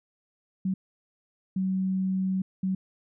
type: tone bursts at uneven times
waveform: sine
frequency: 188.8 Hz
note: F#3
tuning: 35 cents sharp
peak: -24 dBFS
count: 3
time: 0.65-0.74 / 1.56-2.42 / 2.63-2.75 s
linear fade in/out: 5 ms
effects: none